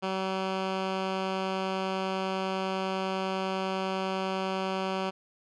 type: tone with low-pass filter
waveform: 10% pulse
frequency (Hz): 190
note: F#3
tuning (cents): +46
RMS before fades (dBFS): -31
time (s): 0.02-5.11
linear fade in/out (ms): 20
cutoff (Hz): 3800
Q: 0.94
effects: none